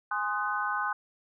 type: chord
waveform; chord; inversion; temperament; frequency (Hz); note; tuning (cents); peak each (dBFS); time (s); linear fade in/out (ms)
sine; Ab dominant seventh; none; equal with one note detuned; 830.6 / 1046.5 / 1244.5 / 1503.2; Ab5 / C6 / Eb6 / Gb6; 0 / 0 / 0 / +27; -34 / -34 / -33 / -32; 0.11-0.93; 5
effects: none